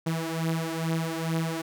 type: beating tone pair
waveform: sawtooth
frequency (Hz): 162.3 / 164.6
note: E3 / E3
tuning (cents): -27 / -2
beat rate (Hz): 2.3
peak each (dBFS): -25 / -27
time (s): 0.06-1.62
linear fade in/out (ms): 10
effects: none